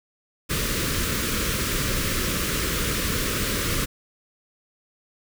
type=band-stop noise; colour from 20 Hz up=pink; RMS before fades=-25 dBFS; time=0.49-3.86 s; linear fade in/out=20 ms; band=560 to 1100 Hz; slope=48 dB/octave; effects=none